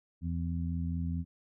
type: harmonic tone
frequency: 84.5 Hz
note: E2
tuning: 43 cents sharp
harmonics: 1 / 2 / 3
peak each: -33 / -35 / -40 dBFS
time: 0.21-1.25 s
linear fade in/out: 50 ms
effects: none